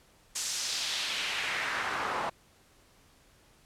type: noise with band-pass filter sweep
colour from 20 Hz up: pink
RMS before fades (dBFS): -33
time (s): 0.35-2.3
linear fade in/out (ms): 10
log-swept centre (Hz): 7200 to 910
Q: 1.6
effects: pink hiss -62 dBFS RMS until 3.65 s + low-pass 12000 Hz 12 dB/octave